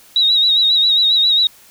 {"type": "tone with vibrato", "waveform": "sine", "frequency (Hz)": 3825, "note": "A#7", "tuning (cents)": 44, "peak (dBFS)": -10, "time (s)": [0.16, 1.47], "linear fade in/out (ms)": 2, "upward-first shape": "sine", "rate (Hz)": 7.4, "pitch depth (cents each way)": 58, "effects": ["white hiss -46 dBFS RMS until 1.7 s"]}